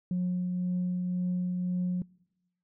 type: tone with tremolo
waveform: sine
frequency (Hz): 180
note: F#3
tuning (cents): -47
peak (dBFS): -24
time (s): 0.11-2.02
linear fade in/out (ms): 2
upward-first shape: triangle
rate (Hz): 1.9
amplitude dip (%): 30
effects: noise-tail reverb RT60 1.0 s tail -26 dB re dry + tanh soft clip ceiling -24 dBFS